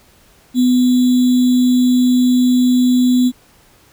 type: tone with sample-and-hold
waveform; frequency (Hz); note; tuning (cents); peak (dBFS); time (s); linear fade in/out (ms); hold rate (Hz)
sine; 250; B3; +21; -9; 0.54-3.32; 50; 3675
effects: pink hiss -50 dBFS RMS until 3.92 s